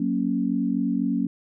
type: chord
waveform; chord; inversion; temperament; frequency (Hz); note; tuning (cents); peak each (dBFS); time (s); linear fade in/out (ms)
sine; F# major; none; equal; 185 / 233.1 / 277.2; F#3 / A#3 / C#4; 0 / 0 / 0; -27 / -25 / -25; 0-1.27; 5
effects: none